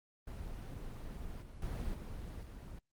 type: noise with level steps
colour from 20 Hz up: brown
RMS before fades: -44 / -50 / -39 / -44 / -47 dBFS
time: 0.27-2.79 s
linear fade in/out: 5 ms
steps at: 1.42 / 1.62 / 1.94 / 2.43 s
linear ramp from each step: 2 ms
effects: Opus 24 kbps